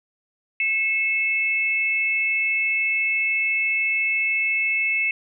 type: tone pair together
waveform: sine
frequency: 2180 / 2626 Hz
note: C#7 / E7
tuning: -29 / -7 cents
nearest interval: minor third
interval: 322 cents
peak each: -22 dBFS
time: 0.6-5.11 s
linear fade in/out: 2 ms
effects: none